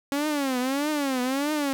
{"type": "tone with vibrato", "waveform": "sawtooth", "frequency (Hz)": 275.6, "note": "C#4", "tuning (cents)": -10, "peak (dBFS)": -20, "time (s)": [0.12, 1.73], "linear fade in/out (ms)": 0, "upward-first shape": "triangle", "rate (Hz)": 1.6, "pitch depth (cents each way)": 200, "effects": []}